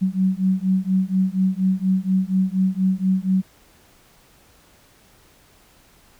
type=beating tone pair; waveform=sine; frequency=186.2 / 190.4 Hz; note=F#3 / F#3; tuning=+11 / +50 cents; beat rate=4.2 Hz; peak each=-20 dBFS; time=0.01-3.42 s; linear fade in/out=20 ms; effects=pink hiss -54 dBFS RMS until 6.19 s